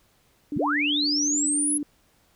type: tone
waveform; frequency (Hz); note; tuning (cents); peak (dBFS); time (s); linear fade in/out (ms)
sine; 293.1; D4; -3; -26; 0.52-1.83; 2
type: linear sweep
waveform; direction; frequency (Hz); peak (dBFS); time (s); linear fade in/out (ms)
sine; up; 70 to 10690; -22; 0.56-1.78; 10
effects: pink hiss -63 dBFS RMS until 2.35 s